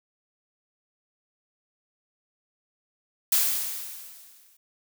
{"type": "noise with exponential decay", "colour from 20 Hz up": "blue", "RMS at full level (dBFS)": -20, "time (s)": [3.32, 4.57], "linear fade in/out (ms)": 5, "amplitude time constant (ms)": 270, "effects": []}